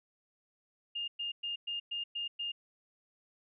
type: tone bursts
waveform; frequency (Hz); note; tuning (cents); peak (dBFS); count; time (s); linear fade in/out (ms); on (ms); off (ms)
sine; 2823; F7; +18; -34; 7; 0.95-2.52; 10; 130; 110
effects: none